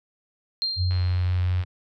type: tone with exponential decay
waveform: sine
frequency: 4186 Hz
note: C8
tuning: in tune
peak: -21 dBFS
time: 0.62-1.41 s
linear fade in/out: 0 ms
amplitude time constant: 170 ms
type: tone with pitch glide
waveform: sine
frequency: 90.4 to 89.46 Hz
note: F#2 to F2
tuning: -40 to +42 cents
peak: -20 dBFS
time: 0.76-1.65 s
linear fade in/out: 50 ms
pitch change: -18 cents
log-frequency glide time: 0.88-1.01 s
type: click train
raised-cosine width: 0.3 ms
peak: -24 dBFS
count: 68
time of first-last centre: 0.91-1.637 s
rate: 92.2 Hz
effects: none